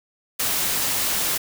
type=noise; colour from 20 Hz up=white; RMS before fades=-23 dBFS; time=0.39-1.38 s; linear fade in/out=10 ms; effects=none